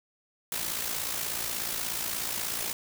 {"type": "noise with amplitude modulation", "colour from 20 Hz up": "white", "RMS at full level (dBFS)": -30, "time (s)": [0.52, 2.73], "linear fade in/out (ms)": 2, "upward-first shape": "sine", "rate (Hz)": 56.6, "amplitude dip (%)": 55, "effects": []}